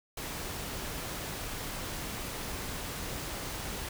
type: noise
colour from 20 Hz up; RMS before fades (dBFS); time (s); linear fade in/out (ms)
pink; -38; 0.17-3.89; 5
effects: none